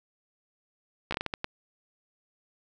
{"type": "slowing click train", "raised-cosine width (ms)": 0.3, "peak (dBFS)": -14, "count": 8, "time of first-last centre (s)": [1.11, 1.444], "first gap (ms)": 14, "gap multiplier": 1.4, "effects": []}